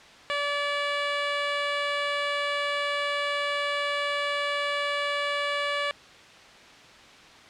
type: tone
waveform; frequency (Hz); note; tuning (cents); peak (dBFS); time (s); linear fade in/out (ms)
10% pulse; 576; D5; -34; -17; 0.3-5.91; 0
effects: white hiss -49 dBFS RMS until 7.49 s + low-pass 4000 Hz 12 dB/octave